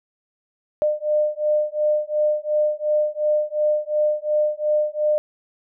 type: beating tone pair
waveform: sine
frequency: 602 / 604.8 Hz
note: D5 / D#5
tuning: +43 / -49 cents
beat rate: 2.8 Hz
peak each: -21 dBFS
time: 0.82-5.18 s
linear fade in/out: 0 ms
effects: none